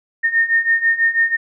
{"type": "beating tone pair", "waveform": "sine", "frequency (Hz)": [1827, 1833.1], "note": ["A#6", "A#6"], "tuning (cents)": [-35, -30], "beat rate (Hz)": 6.1, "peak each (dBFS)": [-18, -15], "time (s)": [0.23, 1.37], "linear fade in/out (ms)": 20, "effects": []}